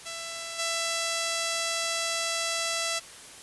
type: tone with level steps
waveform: 5% pulse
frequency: 666 Hz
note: E5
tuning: 18 cents sharp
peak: -24 / -16 dBFS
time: 0.05-3 s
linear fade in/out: 20 ms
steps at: 0.58 s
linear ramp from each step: 20 ms
effects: white hiss -46 dBFS RMS until 3.42 s + resampled to 24000 Hz